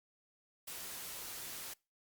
white noise, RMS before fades -45 dBFS, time 0.67-1.74 s, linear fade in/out 10 ms, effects noise-tail reverb RT60 0.3 s tail -25 dB re dry + Opus 48 kbps

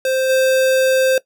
square tone with level steps, 523.3 Hz, C5, in tune, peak -16 / -13 dBFS, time 0.05-1.18 s, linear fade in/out 2 ms, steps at 0.29 s, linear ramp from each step 10 ms, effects noise-tail reverb RT60 0.1 s tail -19 dB re dry

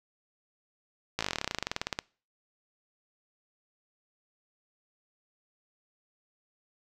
slowing click train, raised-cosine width 0.2 ms, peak -12 dBFS, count 24, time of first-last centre 1.19-1.989 s, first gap 17 ms, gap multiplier 1.06, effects noise-tail reverb RT60 0.4 s tail -25 dB re dry

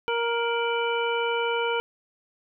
harmonic tone with a mistuned harmonic, 468 Hz, A#4, 7 cents sharp, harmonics 1 / 2 / 3 / 5 / 6, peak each -26 / -29 / -31 / -33 / -34 dBFS, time 0.08-1.8 s, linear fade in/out 0 ms, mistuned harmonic 6, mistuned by +100 cents, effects none

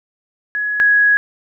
sine tone pair in turn, 1682 / 1667.5 Hz, G#6 / G#6, +22 / +7 cents, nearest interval unison, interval 15 cents, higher first, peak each -17 / -9 dBFS, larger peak second, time 0.55-0.8 / 0.8-1.17 s, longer second, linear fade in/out 0 ms, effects none

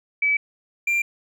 sine / triangle tone pair in turn, 2294 / 2376 Hz, D7 / D7, -41 / +20 cents, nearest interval minor second, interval 61 cents, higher second, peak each -17 dBFS, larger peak neither, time 0.22-0.37 / 0.87-1.02 s, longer neither, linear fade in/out 5 ms, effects none

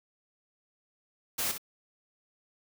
white noise with echo, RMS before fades -31 dBFS, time 1.38-1.52 s, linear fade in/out 10 ms, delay 61 ms, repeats 1, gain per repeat -8 dB, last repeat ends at 1.581 s, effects none

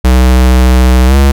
square tone with pitch glide, 63.3 to 68.63 Hz, B1 to C#2, +43 to -17 cents, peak -4 dBFS, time 0.04-1.32 s, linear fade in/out 10 ms, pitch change +140 cents, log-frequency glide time 1.06-1.16 s, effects none

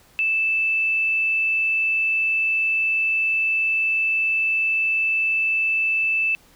sine tone, 2637 Hz, E7, in tune, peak -18 dBFS, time 0.19-6.35 s, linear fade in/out 0 ms, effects pink hiss -54 dBFS RMS until 6.55 s

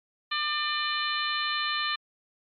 harmonic tone with a mistuned harmonic, 598 Hz, D5, 31 cents sharp, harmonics 2 / 3 / 4 / 5 / 6 / 7, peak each -31 / -32 / -36 / -34 / -35 / -34 dBFS, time 0.31-1.96 s, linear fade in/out 10 ms, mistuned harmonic 7, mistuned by -30 cents, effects MP3 64 kbps

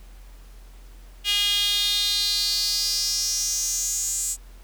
sawtooth tone with high-pass filter sweep, 409 Hz, G#4, 26 cents flat, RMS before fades -24 dBFS, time 1.24-4.37 s, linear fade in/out 50 ms, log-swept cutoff 3000 to 7700 Hz, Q 5.5, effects added 43 Hz sine -42 dBFS peak until 4.63 s + pink hiss -55 dBFS RMS until 4.63 s

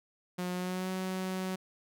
sawtooth tone with pitch glide, 179.9 to 186.89 Hz, F#3 to F#3, -48 to +18 cents, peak -29 dBFS, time 0.38-1.56 s, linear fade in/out 10 ms, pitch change +66 cents, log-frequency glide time 0.53-0.9 s, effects none

